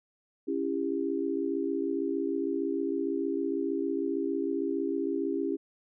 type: chord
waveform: sine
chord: C# diminished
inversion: none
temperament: just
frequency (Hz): 277.2 / 332.6 / 399.1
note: C#4 / E4 / G4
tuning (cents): 0 / +16 / +31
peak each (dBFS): -32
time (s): 0.47-5.57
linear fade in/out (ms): 20
effects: none